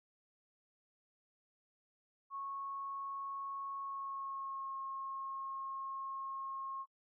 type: tone with pitch glide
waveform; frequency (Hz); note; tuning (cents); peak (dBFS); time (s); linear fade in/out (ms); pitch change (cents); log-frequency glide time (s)
sine; 1100 to 1079.9; C#6 to C#6; -14 to -46; -40; 2.3-6.86; 50; -32; 3.81-4.77
effects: noise-tail reverb RT60 0.1 s tail -25 dB re dry